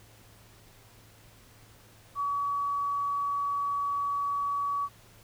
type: tone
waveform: sine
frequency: 1135 Hz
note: C#6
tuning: 41 cents sharp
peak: -27 dBFS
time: 2.15-4.89 s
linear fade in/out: 50 ms
effects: added 109 Hz sine -58 dBFS peak until 5.23 s + pink hiss -57 dBFS RMS until 5.23 s